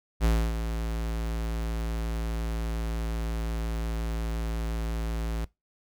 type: tone with ADSR envelope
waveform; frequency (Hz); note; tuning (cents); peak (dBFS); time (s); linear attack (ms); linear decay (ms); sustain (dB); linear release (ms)
square; 55.9; A1; +28; -20; 0.2-5.45; 45; 280; -9; 4
effects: noise-tail reverb RT60 0.2 s tail -21 dB re dry